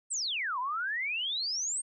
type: exponential two-way sweep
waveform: sine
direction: down then up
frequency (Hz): 8720 to 962 to 8720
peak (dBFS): -30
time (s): 0.1-1.82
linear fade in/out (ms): 20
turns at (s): 0.59
effects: none